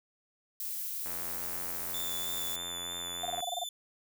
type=noise; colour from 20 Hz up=violet; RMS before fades=-37 dBFS; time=0.6-2.56 s; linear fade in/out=2 ms
type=click train; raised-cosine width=0.5 ms; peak=-29 dBFS; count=205; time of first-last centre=1.06-3.405 s; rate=87 Hz
type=tone with vibrato; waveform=sawtooth; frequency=3520 Hz; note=A7; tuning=in tune; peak=-34 dBFS; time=1.94-3.69 s; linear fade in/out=2 ms; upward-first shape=sine; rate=3.2 Hz; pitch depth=19 cents each way
type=tone bursts; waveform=sine; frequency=712 Hz; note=F5; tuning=33 cents sharp; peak=-31 dBFS; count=9; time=3.23-3.639 s; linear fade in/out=5 ms; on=25 ms; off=23 ms
effects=none